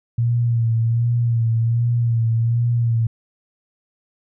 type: tone with vibrato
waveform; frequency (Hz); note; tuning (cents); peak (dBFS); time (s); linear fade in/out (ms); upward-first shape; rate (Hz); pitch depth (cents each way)
sine; 116.54; A#2; 0; -15; 0.18-3.07; 5; sine; 1.3; 41
effects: none